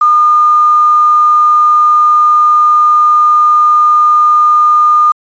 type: tone with quantisation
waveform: sine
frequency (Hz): 1215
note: D#6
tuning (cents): -42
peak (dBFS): -4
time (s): 0.01-5.12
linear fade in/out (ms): 5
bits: 5
effects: resampled to 16000 Hz